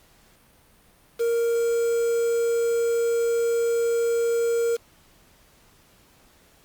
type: tone with quantisation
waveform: triangle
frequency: 466.2 Hz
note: A#4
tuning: in tune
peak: -18 dBFS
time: 1.19-4.77 s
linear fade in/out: 20 ms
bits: 6
effects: pink hiss -57 dBFS RMS until 6.64 s + Opus 48 kbps